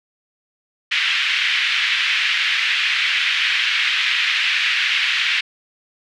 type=band-pass noise; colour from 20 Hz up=white; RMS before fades=-19 dBFS; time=0.91-5.41 s; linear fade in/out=10 ms; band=1800 to 3100 Hz; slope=24 dB/octave; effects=none